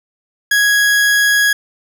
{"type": "tone", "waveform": "40% pulse", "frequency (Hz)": 1661.2, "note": "G#6", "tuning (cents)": 0, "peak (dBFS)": -9, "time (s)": [0.51, 1.53], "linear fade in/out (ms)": 5, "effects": []}